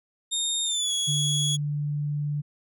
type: tone with pitch glide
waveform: 25% pulse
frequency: 3678 to 3353 Hz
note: A#7 to G#7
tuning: -24 to +16 cents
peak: -20 dBFS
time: 0.31-1.57 s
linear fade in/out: 20 ms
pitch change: -160 cents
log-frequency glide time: 0.64-0.92 s
type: tone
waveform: sine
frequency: 146.83 Hz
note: D3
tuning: in tune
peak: -25 dBFS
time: 1.07-2.42 s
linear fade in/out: 20 ms
effects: none